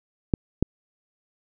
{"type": "clicks", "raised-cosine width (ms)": 3, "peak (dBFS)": -6, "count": 2, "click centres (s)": [0.338, 0.626], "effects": []}